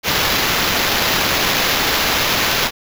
blue noise with sample-and-hold, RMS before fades -17 dBFS, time 0.03-2.71 s, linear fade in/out 50 ms, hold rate 8820 Hz, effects none

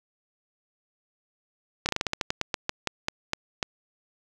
slowing click train, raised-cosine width 0.2 ms, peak -8 dBFS, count 16, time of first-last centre 1.86-3.628 s, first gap 29 ms, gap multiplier 1.18, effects none

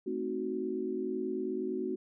sine chord, A diminished seventh, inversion none, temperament equal, 220 / 261.6 / 311.1 / 370 Hz, A3 / C4 / Eb4 / Gb4, 0 / 0 / 0 / 0 cents, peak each -40 / -38 / -40 / -34 dBFS, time 0.06-1.96 s, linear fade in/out 10 ms, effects none

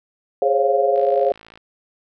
sine chord, Db major seventh, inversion second, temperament equal with one note detuned, 415.3 / 533.3 / 554.4 / 698.5 Hz, Ab4 / C5 / Db5 / F5, 0 / +33 / 0 / 0 cents, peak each -20 dBFS, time 0.42-1.32 s, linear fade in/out 2 ms
click train, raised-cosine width 0.3 ms, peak -27 dBFS, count 35, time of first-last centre 0.96-1.575 s, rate 55.3 Hz
effects none

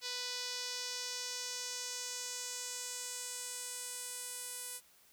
sawtooth tone with band-pass filter sweep, 495 Hz, B4, 4 cents sharp, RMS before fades -42 dBFS, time 0.01-4.81 s, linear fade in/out 50 ms, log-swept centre 4700 to 10000 Hz, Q 2.2, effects white hiss -65 dBFS RMS until 5.12 s

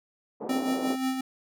pink band-pass noise, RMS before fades -34 dBFS, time 0.4-0.96 s, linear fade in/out 20 ms, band 260 to 740 Hz, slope 24 dB/octave
square tone with tremolo, 261.6 Hz, C4, in tune, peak -25 dBFS, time 0.49-1.21 s, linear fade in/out 5 ms, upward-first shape sine, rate 5.6 Hz, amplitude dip 50%
effects none

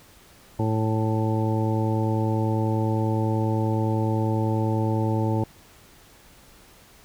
harmonic tone, 110 Hz, A2, in tune, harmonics 1 / 2 / 3 / 4 / 5 / 7 / 8, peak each -23 / -29 / -28 / -33 / -33 / -37 / -32 dBFS, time 0.59-5.44 s, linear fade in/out 5 ms, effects pink hiss -52 dBFS RMS until 7.04 s

